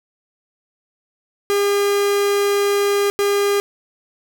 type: tone bursts at uneven times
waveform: 45% pulse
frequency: 404.3 Hz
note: G#4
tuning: 46 cents flat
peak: -15 dBFS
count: 2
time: 1.5-3.1 / 3.19-3.6 s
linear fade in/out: 0 ms
effects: none